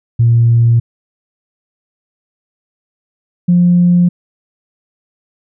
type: tone pair in turn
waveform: sine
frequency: 117 / 176.01 Hz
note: A#2 / F3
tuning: +7 / +14 cents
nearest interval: perfect fifth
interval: 707 cents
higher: second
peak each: -5 dBFS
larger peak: neither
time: 0.19-0.8 / 3.48-4.09 s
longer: neither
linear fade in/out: 10 ms
effects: tanh soft clip ceiling -1 dBFS